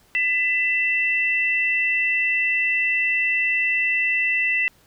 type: tone pair together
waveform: sine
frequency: 2000 / 2670 Hz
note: B6 / E7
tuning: +21 / +22 cents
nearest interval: perfect fourth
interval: 501 cents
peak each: -21 dBFS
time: 0.15-4.68 s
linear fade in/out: 0 ms
effects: pink hiss -57 dBFS RMS until 4.86 s